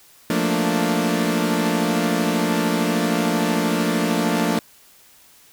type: chord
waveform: sawtooth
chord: Bb major seventh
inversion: second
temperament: equal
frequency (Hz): 174.61 / 220 / 233.1 / 293.7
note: F3 / A3 / Bb3 / D4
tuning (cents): 0 / 0 / 0 / 0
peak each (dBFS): -20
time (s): 0.3-4.59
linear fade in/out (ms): 2
effects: white hiss -51 dBFS RMS until 5.52 s